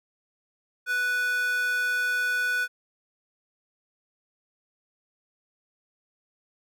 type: tone with high-pass filter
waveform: square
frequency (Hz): 493.9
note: B4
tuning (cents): 0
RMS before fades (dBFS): -26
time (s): 0.86-2.68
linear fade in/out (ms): 50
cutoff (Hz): 1600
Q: 7
effects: none